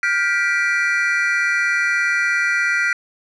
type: chord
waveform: triangle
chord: G dominant seventh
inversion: third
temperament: just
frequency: 1411.2 / 1568 / 1960 / 2352 Hz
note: F6 / G6 / B6 / D7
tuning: +18 / 0 / -14 / +2 cents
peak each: -19 / -23 / -18 / -22 dBFS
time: 0.03-2.93 s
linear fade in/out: 2 ms
effects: resampled to 22050 Hz

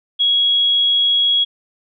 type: tone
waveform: sine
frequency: 3322 Hz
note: G#7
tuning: in tune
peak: -12 dBFS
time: 0.19-1.45 s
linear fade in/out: 20 ms
effects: none

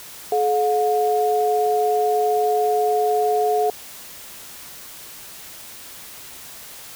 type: tone pair together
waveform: sine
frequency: 427.6 / 718 Hz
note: A4 / F5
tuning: -49 / +48 cents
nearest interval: major sixth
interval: 897 cents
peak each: -19 dBFS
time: 0.32-3.7 s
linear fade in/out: 2 ms
effects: white hiss -39 dBFS RMS until 6.95 s

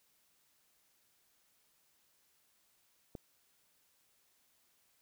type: click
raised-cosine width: 2 ms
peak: -30 dBFS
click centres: 3.152 s
effects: white hiss -73 dBFS RMS until 5.01 s

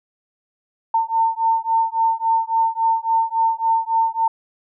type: beating tone pair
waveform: sine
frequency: 902 / 905.6 Hz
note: A5 / A5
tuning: +43 / +50 cents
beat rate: 3.6 Hz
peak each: -19 / -19 dBFS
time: 0.94-4.28 s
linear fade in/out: 5 ms
effects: none

